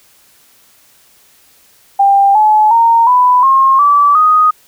sine tone with pitch steps, 794 / 855.9 / 922.7 / 994.6 / 1072.2 / 1155.8 / 1245.9 Hz, G5 / A5 / A#5 / B5 / C6 / D6 / D#6, +22 / -48 / -18 / +12 / +42 / -28 / +2 cents, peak -5 dBFS, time 1.99-4.51 s, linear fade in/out 10 ms, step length 360 ms, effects white hiss -48 dBFS RMS until 4.67 s

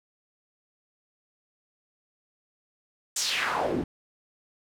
pink noise with band-pass filter sweep, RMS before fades -28 dBFS, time 3.16-3.84 s, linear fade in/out 5 ms, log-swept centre 7600 to 210 Hz, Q 2.5, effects none

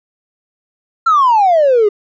triangle exponential sweep, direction down, 1377 to 400 Hz, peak -4 dBFS, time 1.06-1.89 s, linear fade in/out 10 ms, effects tanh soft clip ceiling -4 dBFS + resampled to 16000 Hz

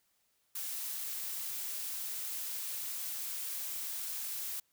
blue noise, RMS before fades -39 dBFS, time 0.55-4.6 s, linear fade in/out 5 ms, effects white hiss -75 dBFS RMS until 4.72 s

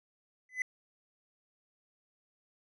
triangle tone with exponential growth, 2014 Hz, B6, 33 cents sharp, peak -24 dBFS, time 0.49-0.62 s, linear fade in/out 2 ms, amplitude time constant 28 ms, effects resampled to 24000 Hz

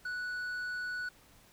sine tone with tanh clipping, 1477 Hz, F#6, 3 cents flat, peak -36 dBFS, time 0.05-1.09 s, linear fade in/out 5 ms, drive 6 dB, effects pink hiss -61 dBFS RMS until 1.52 s

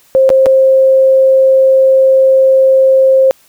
sine tone with dropouts, 530 Hz, C5, 22 cents sharp, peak -4 dBFS, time 0.15-3.31 s, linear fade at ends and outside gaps 0 ms, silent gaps 0.292-0.302 / 0.459-0.465 s, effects white hiss -48 dBFS RMS until 3.48 s

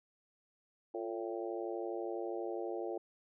harmonic tone with a mistuned harmonic, 112.2 Hz, A2, 34 cents sharp, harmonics 3 / 4 / 5 / 6 / 7, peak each -40 / -42 / -44 / -46 / -47 dBFS, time 0.94-2.98 s, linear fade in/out 5 ms, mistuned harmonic 3, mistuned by +60 cents, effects none

